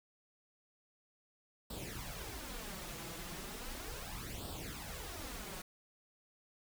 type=noise with flanger; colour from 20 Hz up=pink; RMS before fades=-45 dBFS; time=1.7-5.62 s; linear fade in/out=5 ms; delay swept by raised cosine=0.23 to 6.03 ms; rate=0.36 Hz; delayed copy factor=+0.7; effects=none